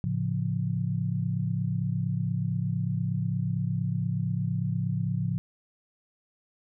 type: chord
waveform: sine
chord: A augmented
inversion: none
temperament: equal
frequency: 110 / 138.59 / 174.61 Hz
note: A2 / C#3 / E#3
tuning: 0 / 0 / 0 cents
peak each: -30 dBFS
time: 0.04-5.38 s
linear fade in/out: 0 ms
effects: none